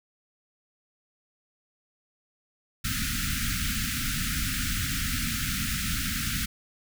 pink band-stop noise, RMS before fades -29 dBFS, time 2.84-6.46 s, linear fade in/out 10 ms, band 280 to 1300 Hz, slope 96 dB/octave, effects none

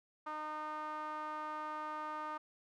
sawtooth tone with band-pass filter, 306.1 Hz, D#4, 28 cents flat, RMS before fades -42 dBFS, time 0.26-2.38 s, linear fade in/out 10 ms, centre 1100 Hz, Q 5.7, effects none

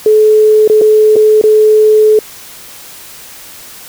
sine tone with dropouts, 430 Hz, A4, 40 cents flat, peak -3 dBFS, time 0.06-2.19 s, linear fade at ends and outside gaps 2 ms, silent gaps 0.677-0.698 / 0.813-0.817 / 1.158-1.164 / 1.414-1.438 s, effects white hiss -32 dBFS RMS until 3.88 s

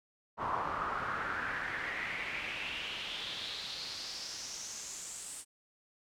brown noise with band-pass filter sweep, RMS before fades -39 dBFS, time 0.37-5.45 s, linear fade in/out 50 ms, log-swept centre 1000 to 8700 Hz, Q 4.3, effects none

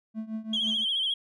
triangle tone with tremolo, 220 Hz, A3, in tune, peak -26 dBFS, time 0.14-0.85 s, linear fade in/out 50 ms, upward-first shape triangle, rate 5.9 Hz, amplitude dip 90%
sine tone with vibrato, 3200 Hz, G7, 35 cents sharp, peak -24 dBFS, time 0.53-1.14 s, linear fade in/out 5 ms, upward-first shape sine, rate 14 Hz, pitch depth 74 cents each way
effects tanh soft clip ceiling -20 dBFS

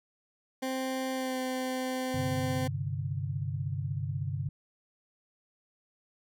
20% pulse tone with pitch glide, 261.6 to 257.6 Hz, C4 to C4, 0 to -27 cents, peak -26 dBFS, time 0.62-2.68 s, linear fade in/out 10 ms, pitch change -27 cents, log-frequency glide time 1.13-1.38 s
sine chord, G suspended fourth, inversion none, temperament just, 98 / 130.67 / 147 Hz, G2 / C3 / D3, 0 / -2 / +2 cents, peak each -35 dBFS, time 2.14-4.49 s, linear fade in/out 5 ms
effects none

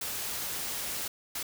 white noise bursts at uneven times, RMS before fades -35 dBFS, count 2, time 0.01-1.08 / 1.35-1.43 s, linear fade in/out 5 ms, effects none

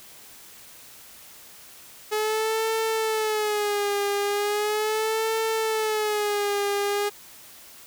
sawtooth tone with vibrato, 424.6 Hz, G#4, 38 cents sharp, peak -19 dBFS, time 2.11-7.1 s, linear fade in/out 20 ms, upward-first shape sine, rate 0.38 Hz, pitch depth 84 cents each way, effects white hiss -47 dBFS RMS until 7.86 s

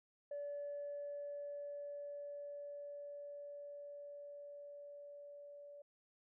sine tone with level ramp, 576 Hz, D5, 34 cents flat, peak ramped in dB -40 to -52 dBFS, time 0.31-5.82 s, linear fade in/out 5 ms, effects tanh soft clip ceiling -38 dBFS

